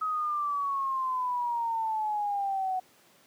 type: exponential sweep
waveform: sine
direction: down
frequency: 1275 to 740 Hz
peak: -27 dBFS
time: 0.01-2.8 s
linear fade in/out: 10 ms
effects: pink hiss -60 dBFS RMS until 3.26 s + high-pass 200 Hz 12 dB/octave